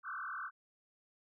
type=tone with frequency modulation; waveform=sine; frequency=1325 Hz; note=E6; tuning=9 cents sharp; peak=-39 dBFS; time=0.03-0.51 s; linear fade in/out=50 ms; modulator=40 Hz; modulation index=5.7; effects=none